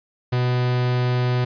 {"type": "tone", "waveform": "45% pulse", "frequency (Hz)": 124.3, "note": "B2", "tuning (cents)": 12, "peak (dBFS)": -18, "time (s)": [0.32, 1.45], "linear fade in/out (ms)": 10, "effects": ["resampled to 11025 Hz", "10-bit"]}